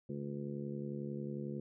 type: harmonic tone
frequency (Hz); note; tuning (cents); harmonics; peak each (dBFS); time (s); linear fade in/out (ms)
71.1; C#2; +45; 2 / 3 / 4 / 5 / 6 / 7; -43 / -42 / -54 / -45 / -52 / -50; 0.09-1.6; 5
effects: none